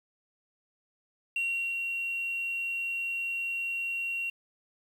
sine tone with ADSR envelope, 2745 Hz, F7, 31 cents flat, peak -25 dBFS, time 1.36-4.3 s, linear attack 3 ms, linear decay 380 ms, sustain -4 dB, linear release 5 ms, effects tanh soft clip ceiling -25 dBFS + 9-bit

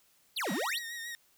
square exponential two-way sweep, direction down then up, 4943 to 170.7 to 4943 Hz, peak -32 dBFS, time 0.36-0.79 s, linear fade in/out 10 ms, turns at 0.52 s
sawtooth tone with vibrato, 1868 Hz, A#6, 3 cents sharp, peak -35 dBFS, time 0.47-1.15 s, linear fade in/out 0 ms, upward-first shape sine, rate 6.9 Hz, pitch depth 41 cents each way
effects white hiss -67 dBFS RMS until 1.37 s

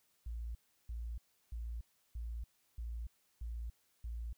sine tone bursts, 57.5 Hz, A#1, 23 cents flat, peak -39 dBFS, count 7, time 0.26-4.33 s, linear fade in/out 5 ms, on 290 ms, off 340 ms, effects white hiss -75 dBFS RMS until 4.37 s

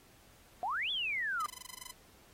sine exponential two-way sweep, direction up then down, 685 to 3513 to 1176 Hz, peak -32 dBFS, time 0.63-1.46 s, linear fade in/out 0 ms, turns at 0.91 s
5% pulse tone bursts, 1011 Hz, B5, 40 cents sharp, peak -30 dBFS, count 13, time 1.4-1.912 s, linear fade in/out 5 ms, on 20 ms, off 21 ms
effects pink hiss -62 dBFS RMS until 2.33 s + AAC 48 kbps

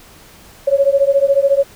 sine beating tone pair, 548 / 562 Hz, C#5 / C#5, -20 / +24 cents, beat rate 14 Hz, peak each -13 dBFS, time 0.67-1.64 s, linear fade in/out 10 ms, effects pink hiss -43 dBFS RMS until 1.75 s

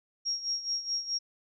sine tone with tremolo, 5588 Hz, F8, in tune, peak -27 dBFS, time 0.25-1.19 s, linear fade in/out 20 ms, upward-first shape sine, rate 4.7 Hz, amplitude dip 75%, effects none

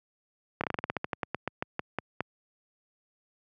slowing click train, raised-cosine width 0.5 ms, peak -14 dBFS, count 18, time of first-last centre 0.61-2.206 s, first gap 27 ms, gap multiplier 1.14, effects high-pass 100 Hz 12 dB/octave

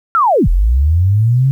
sine linear two-way sweep, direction down then up, 1395 to 37.54 to 138.3 Hz, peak -8 dBFS, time 0.15-1.51 s, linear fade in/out 0 ms, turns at 0.48 s, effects 8-bit

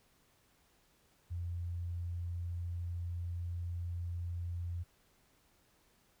sine tone, 86.7 Hz, F2, 12 cents flat, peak -36 dBFS, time 1.3-4.84 s, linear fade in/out 20 ms, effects pink hiss -70 dBFS RMS until 6.2 s

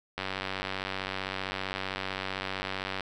click train, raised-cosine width 0.3 ms, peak -16 dBFS, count 271, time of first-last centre 0.18-3.007 s, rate 95.5 Hz, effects none

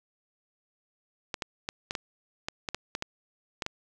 clicks, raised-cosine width 0.2 ms, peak -14 dBFS, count 12, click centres 1.342 / 1.422 / 1.689 / 1.909 / 1.952 / 2.485 / 2.688 / 2.746 / 2.951 / 3.024 / 3.622 / 3.664 s, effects none

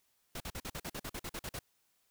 pink noise bursts, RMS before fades -41 dBFS, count 13, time 0.35-1.591 s, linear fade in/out 5 ms, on 53 ms, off 46 ms, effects white hiss -75 dBFS RMS until 2.1 s

